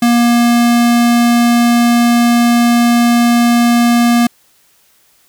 square tone, 237.5 Hz, A#3, 33 cents sharp, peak -8 dBFS, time 0.02-4.27 s, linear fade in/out 5 ms, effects white hiss -52 dBFS RMS until 5.28 s

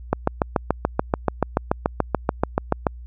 click train, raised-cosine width 1 ms, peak -3 dBFS, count 20, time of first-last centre 0.13-2.868 s, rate 6.94 Hz, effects added 60 Hz sine -35 dBFS peak until 3.06 s

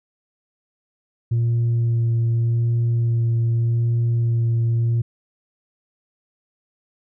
sine tone with vibrato, 116.54 Hz, A#2, in tune, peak -14 dBFS, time 1.31-5.02 s, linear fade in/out 10 ms, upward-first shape sine, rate 0.84 Hz, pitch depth 13 cents each way, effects tanh soft clip ceiling -15 dBFS

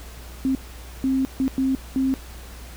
sine tone bursts at uneven times, 265 Hz, C4, 22 cents sharp, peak -18 dBFS, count 5, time 0.45-0.55 / 1.04-1.25 / 1.4-1.48 / 1.58-1.75 / 1.96-2.14 s, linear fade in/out 0 ms, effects added 60 Hz sine -38 dBFS peak until 2.76 s + pink hiss -44 dBFS RMS until 2.76 s

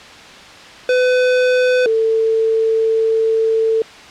square / sine tone pair in turn, 503 / 446.5 Hz, B4 / A4, +32 / +25 cents, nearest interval major second, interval 207 cents, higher first, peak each -12 dBFS, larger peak neither, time 0.89-1.86 / 1.86-3.82 s, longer second, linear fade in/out 2 ms, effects white hiss -37 dBFS RMS until 4.1 s + low-pass 4000 Hz 12 dB/octave

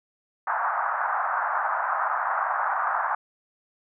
white band-pass noise, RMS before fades -26 dBFS, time 0.47-3.15 s, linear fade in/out 5 ms, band 700 to 1500 Hz, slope 48 dB/octave, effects none

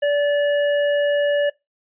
sine tone with tanh clipping, 579 Hz, D5, 25 cents flat, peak -18 dBFS, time 0.02-1.5 s, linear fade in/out 10 ms, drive 15 dB, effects noise-tail reverb RT60 0.2 s tail -22 dB re dry + resampled to 8000 Hz

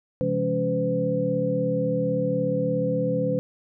sine tone cluster, 130.8 / 168 / 204.3 / 280.2 / 507 Hz, C3 / E3 / G#3 / C#4 / B4, 0 / +33 / -28 / +19 / +45 cents, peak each -31 / -28 / -31 / -30 / -24 dBFS, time 0.21-3.39 s, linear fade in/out 0 ms, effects none

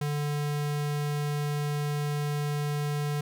square tone, 146.83 Hz, D3, in tune, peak -28 dBFS, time 0.01-3.21 s, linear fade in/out 5 ms, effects none

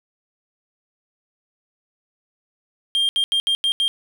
triangle tone bursts at uneven times, 3200 Hz, G7, 35 cents sharp, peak -15 dBFS, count 6, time 2.95-3.09 / 3.16-3.24 / 3.32-3.4 / 3.47-3.55 / 3.64-3.72 / 3.8-3.88 s, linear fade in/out 0 ms, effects none

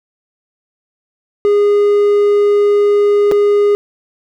triangle tone with dropouts, 410.5 Hz, G#4, 20 cents flat, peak -6 dBFS, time 1.45-3.75 s, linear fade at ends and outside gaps 0 ms, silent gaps 3.314-3.32 s, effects none

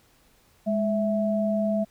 sine tone pair together, 207.7 / 657.5 Hz, G#3 / E5, 0 / -5 cents, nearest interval octave + minor sixth, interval 1995 cents, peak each -24 / -25 dBFS, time 0.66-1.85 s, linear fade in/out 20 ms, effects pink hiss -61 dBFS RMS until 1.9 s

